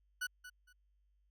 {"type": "tone with echo", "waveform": "40% pulse", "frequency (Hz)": 1480, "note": "F#6", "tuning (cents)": 0, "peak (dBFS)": -35, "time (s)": [0.21, 0.27], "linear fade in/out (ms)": 10, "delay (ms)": 230, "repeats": 2, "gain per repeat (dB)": -13, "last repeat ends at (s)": 0.73, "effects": ["added 50 Hz sine -70 dBFS peak until 1.3 s"]}